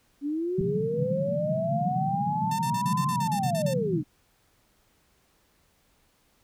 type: linear two-way sweep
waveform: sine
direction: up then down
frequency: 277.2 to 1043 to 277.2 Hz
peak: -26 dBFS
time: 0.21-4.04 s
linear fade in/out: 50 ms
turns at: 3.08 s
type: band-pass noise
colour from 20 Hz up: white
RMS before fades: -30 dBFS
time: 0.58-4.03 s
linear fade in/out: 5 ms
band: 130 to 200 Hz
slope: 48 dB/octave
type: click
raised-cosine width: 5 ms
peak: -22 dBFS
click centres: 0.612 s
type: tone bursts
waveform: 5% pulse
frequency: 895 Hz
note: A5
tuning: 29 cents sharp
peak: -24 dBFS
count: 11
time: 2.51-3.738 s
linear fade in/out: 5 ms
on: 78 ms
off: 37 ms
effects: pink hiss -66 dBFS RMS until 6.43 s